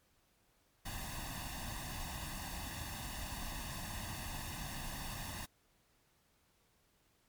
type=noise with comb filter; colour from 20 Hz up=pink; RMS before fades=-43 dBFS; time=0.85-5.46 s; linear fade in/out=10 ms; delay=1.1 ms; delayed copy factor=+0.8; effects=pink hiss -73 dBFS RMS until 7.28 s + MP3 96 kbps